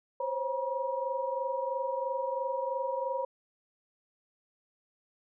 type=tone cluster; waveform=sine; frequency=519 / 542 / 958 Hz; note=C5 / C#5 / A#5; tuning=-14 / -39 / +47 cents; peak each=-35 / -34 / -34 dBFS; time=0.2-3.25 s; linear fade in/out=5 ms; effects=none